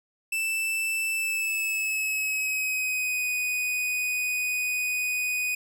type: tone with pitch glide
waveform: 45% pulse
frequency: 2649 to 2486 Hz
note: E7 to D#7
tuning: +8 to -2 cents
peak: -25 dBFS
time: 0.32-5.55 s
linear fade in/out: 5 ms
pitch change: -110 cents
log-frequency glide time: 1.12-3.31 s
effects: none